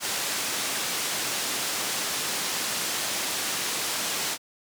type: low-pass noise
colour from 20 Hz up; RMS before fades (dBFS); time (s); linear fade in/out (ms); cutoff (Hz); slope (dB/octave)
white; -29; 0-4.38; 50; 8400; 12
effects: high-pass 150 Hz 12 dB/octave